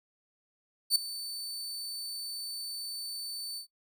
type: tone with ADSR envelope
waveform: sawtooth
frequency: 4529 Hz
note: C#8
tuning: 36 cents sharp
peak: -17 dBFS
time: 0.9-3.67 s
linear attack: 55 ms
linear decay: 7 ms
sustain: -17 dB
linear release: 100 ms
effects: noise-tail reverb RT60 0.1 s tail -23 dB re dry